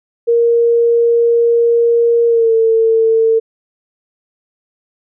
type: tone with pitch glide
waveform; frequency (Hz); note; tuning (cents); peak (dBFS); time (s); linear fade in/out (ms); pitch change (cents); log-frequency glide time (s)
sine; 468.1 to 449.6; A#4 to A4; +7 to +37; -8; 0.27-3.4; 20; -70; 2.27-2.54
effects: none